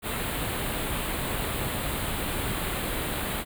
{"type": "band-stop noise", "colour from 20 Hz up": "pink", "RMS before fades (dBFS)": -30, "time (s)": [0.02, 3.45], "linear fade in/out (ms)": 50, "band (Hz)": [4100, 8000], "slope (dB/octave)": 48, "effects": []}